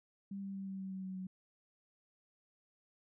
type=tone with pitch steps; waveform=sine; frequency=197.4 / 195.81 / 194.23 / 192.67 / 191.12 / 189.58 / 188.05 / 186.54 Hz; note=G3 / G3 / G3 / G3 / G3 / F#3 / F#3 / F#3; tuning=+12 / -2 / -16 / -30 / -44 / +42 / +28 / +14 cents; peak=-40 dBFS; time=0.31-1.27 s; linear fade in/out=5 ms; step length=120 ms; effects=none